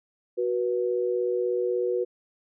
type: tone pair together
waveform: sine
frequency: 370 / 486.4 Hz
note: F#4 / B4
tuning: 0 / -26 cents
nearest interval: perfect fourth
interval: 474 cents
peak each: -26 / -26 dBFS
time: 0.37-2.05 s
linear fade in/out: 20 ms
effects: none